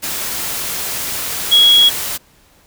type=tone in noise; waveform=sine; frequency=3322 Hz; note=G#7; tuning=in tune; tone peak=-6 dBFS; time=1.51-1.9 s; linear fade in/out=20 ms; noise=white; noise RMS=-22 dBFS; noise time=0.02-2.18 s; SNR=+13 dB; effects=pink hiss -51 dBFS RMS until 2.66 s